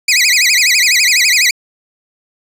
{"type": "tone with vibrato", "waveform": "20% pulse", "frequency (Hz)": 2217, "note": "C#7", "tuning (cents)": 0, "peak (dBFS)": -3, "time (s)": [0.08, 1.51], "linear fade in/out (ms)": 5, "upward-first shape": "sine", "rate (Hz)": 12, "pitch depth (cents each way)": 240, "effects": ["resampled to 32000 Hz", "7-bit"]}